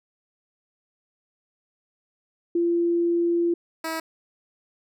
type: tone pair in turn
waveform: sine / 10% pulse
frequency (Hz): 342.3 / 323.1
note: F4 / E4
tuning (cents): -35 / -35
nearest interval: minor second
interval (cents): 100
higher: first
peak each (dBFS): -19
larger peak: neither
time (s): 2.55-3.54 / 3.84-4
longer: first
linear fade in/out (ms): 5
effects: none

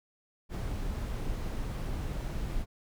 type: noise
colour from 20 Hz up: brown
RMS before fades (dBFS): -34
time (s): 0.49-2.66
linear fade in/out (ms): 50
effects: none

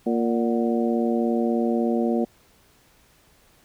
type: harmonic tone with a mistuned harmonic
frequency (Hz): 116.5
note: A#2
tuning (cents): -1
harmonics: 2 / 3 / 4 / 5 / 6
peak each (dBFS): -22 / -26 / -28 / -30 / -32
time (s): 0.06-2.25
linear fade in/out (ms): 10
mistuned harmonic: 6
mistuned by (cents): +88
effects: pink hiss -58 dBFS RMS until 3.64 s

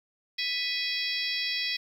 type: harmonic tone with a mistuned harmonic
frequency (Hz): 661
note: E5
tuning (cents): +5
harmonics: 3 / 4 / 5 / 6 / 7 / 8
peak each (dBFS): -35 / -35 / -35 / -35 / -35 / -35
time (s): 0.38-1.77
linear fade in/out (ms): 10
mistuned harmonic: 4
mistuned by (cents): -100
effects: 9-bit

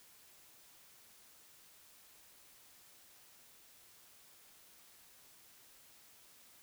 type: silence
effects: white hiss -62 dBFS RMS until 6.62 s

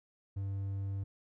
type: tone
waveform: triangle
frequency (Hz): 98.1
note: G2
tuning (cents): +2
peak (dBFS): -32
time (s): 0.36-1.04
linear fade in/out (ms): 10
effects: none

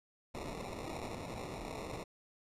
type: noise with sample-and-hold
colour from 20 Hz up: white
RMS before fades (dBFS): -43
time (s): 0.34-2.04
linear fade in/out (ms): 10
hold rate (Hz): 1575
effects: low-pass 10000 Hz 12 dB/octave

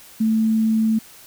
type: tone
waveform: sine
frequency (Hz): 221.1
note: A3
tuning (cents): +9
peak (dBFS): -15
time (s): 0.2-0.99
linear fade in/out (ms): 10
effects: white hiss -45 dBFS RMS until 1.26 s

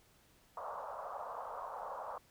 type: band-pass noise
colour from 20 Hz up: white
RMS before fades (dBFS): -44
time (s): 0.57-2.18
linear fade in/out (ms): 2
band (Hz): 520 to 1200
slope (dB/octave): 48
effects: pink hiss -67 dBFS RMS until 2.3 s

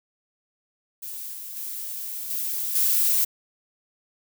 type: noise with level steps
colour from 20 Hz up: violet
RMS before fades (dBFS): -35 / -37 / -33 / -28 / -21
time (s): 1.02-3.25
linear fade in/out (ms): 10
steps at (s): 1.33 / 1.56 / 2.3 / 2.75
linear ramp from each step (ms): 5
effects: none

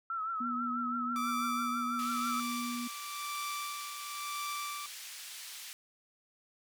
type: tone with vibrato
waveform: sine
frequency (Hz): 1318.5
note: E6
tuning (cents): 0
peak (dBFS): -33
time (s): 0.1-2.4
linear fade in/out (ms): 2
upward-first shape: triangle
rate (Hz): 6.1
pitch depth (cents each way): 76
type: tone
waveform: sine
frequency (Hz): 241.8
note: B3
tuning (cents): -36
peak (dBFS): -36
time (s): 0.4-2.88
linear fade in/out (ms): 10
type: tone with tremolo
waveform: sawtooth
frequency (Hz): 1170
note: D6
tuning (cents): -7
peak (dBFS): -32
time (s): 1.16-4.86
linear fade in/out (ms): 0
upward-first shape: sine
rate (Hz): 0.98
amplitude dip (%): 55
type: band-pass noise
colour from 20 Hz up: pink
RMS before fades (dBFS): -46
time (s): 1.99-5.73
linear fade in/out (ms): 0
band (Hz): 2600 to 14000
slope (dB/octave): 12
effects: none

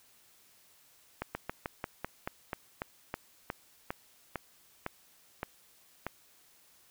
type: slowing click train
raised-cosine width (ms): 0.5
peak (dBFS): -19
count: 16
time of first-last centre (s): 1.22-6.066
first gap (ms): 130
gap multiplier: 1.12
effects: white hiss -63 dBFS RMS until 6.9 s

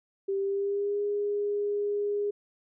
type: tone with pitch glide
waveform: sine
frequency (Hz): 392 to 410.3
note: G4 to G#4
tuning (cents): 0 to -21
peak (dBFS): -26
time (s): 0.28-2.31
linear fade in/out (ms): 10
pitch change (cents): +79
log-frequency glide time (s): 0.38-1.02
effects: none

